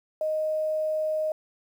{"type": "tone with quantisation", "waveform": "sine", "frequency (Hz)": 622, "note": "D#5", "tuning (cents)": -1, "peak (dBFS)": -24, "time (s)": [0.21, 1.32], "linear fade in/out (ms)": 2, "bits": 9, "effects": []}